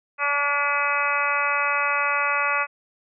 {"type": "harmonic tone with a mistuned harmonic", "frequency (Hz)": 287.1, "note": "D4", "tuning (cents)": -39, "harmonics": [2, 3, 4, 5, 6, 7, 8, 9], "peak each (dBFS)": [-32, -31, -25, -26, -35, -28, -32, -27], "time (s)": [0.18, 2.67], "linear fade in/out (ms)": 50, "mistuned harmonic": 9, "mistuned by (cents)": -23, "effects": []}